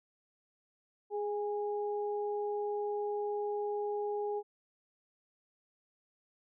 sine tone pair together, 415.3 / 822 Hz, G#4 / G#5, 0 / -18 cents, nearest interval octave, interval 1182 cents, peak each -33 / -39 dBFS, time 1.1-4.43 s, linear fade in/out 50 ms, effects none

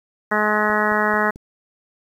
harmonic tone, 211.7 Hz, G#3, 33 cents sharp, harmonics 1 / 2 / 3 / 4 / 5 / 6 / 7 / 8 / 9, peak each -25 / -25 / -25 / -25 / -25 / -25 / -25 / -25 / -25 dBFS, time 0.31-1.31 s, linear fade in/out 10 ms
click train, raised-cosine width 3 ms, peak -26 dBFS, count 4, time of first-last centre 0.7-1.359 s, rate 4.55 Hz
effects 8-bit

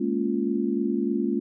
sine chord, Bb minor seventh, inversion third, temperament just, 209.8 / 233.1 / 279.7 / 349.6 Hz, Ab3 / Bb3 / Db4 / F4, +18 / 0 / +16 / +2 cents, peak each -28 dBFS, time 0-1.4 s, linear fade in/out 10 ms, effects none

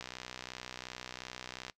click train, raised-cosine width 0.2 ms, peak -24 dBFS, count 107, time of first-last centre 0.01-1.698 s, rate 62.8 Hz, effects noise-tail reverb RT60 0.1 s tail -20 dB re dry

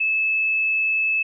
sine tone, 2609 Hz, E7, 18 cents flat, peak -18 dBFS, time 0-1.23 s, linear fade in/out 10 ms, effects none

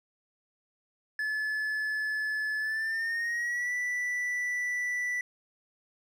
triangle tone with pitch glide, 1725 to 1970.1 Hz, A6 to B6, -35 to -5 cents, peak -27 dBFS, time 1.19-5.21 s, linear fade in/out 2 ms, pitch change +230 cents, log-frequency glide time 2.59-3.73 s, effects none

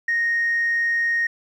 sine tone, 1862 Hz, A#6, 2 cents flat, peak -17 dBFS, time 0.08-1.27 s, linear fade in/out 5 ms, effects tanh soft clip ceiling -15 dBFS + 9-bit

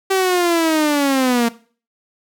sawtooth linear sweep, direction down, 387.6 to 229.5 Hz, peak -10 dBFS, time 0.1-1.49 s, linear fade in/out 10 ms, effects noise-tail reverb RT60 0.4 s tail -18 dB re dry

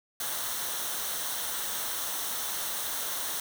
white noise with comb filter, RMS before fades -33 dBFS, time 0.2-3.4 s, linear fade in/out 2 ms, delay 0.41 ms, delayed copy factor -0.55, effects none

